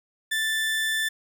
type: tone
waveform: 30% pulse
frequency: 1764 Hz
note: A6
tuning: 4 cents sharp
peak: -21 dBFS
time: 0.31-1.09 s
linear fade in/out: 10 ms
effects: none